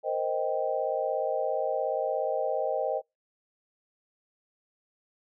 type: chord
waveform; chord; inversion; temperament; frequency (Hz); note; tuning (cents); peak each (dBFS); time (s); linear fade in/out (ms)
sine; C minor seventh; third; equal; 466.2 / 523.3 / 622.3 / 784; Bb4 / C5 / Eb5 / G5; 0 / 0 / 0 / 0; -34 / -31 / -30 / -33; 0.03-3.02; 50
effects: noise-tail reverb RT60 0.2 s tail -26 dB re dry